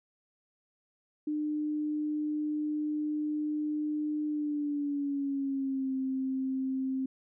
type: tone with pitch glide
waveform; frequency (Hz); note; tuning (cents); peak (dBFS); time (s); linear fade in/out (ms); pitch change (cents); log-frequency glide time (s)
sine; 301.4 to 263.9; D4 to C4; +45 to +15; -29; 1.27-7.06; 5; -230; 4.27-5.94
effects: none